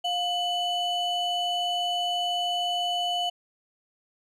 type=ring-modulated tone; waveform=triangle; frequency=1847 Hz; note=A#6; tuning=16 cents flat; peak=-20 dBFS; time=0.04-3.3 s; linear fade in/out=10 ms; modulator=1140 Hz; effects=none